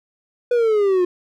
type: exponential sweep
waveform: triangle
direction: down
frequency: 493.9 to 353.1 Hz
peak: -12 dBFS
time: 0.51-1.05 s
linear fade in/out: 5 ms
effects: none